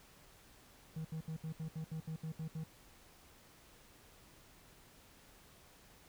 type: tone bursts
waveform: triangle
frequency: 159 Hz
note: D#3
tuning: 38 cents sharp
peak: -37 dBFS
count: 11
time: 0.96-2.639 s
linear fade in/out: 5 ms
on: 89 ms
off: 70 ms
effects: pink hiss -62 dBFS RMS until 6.08 s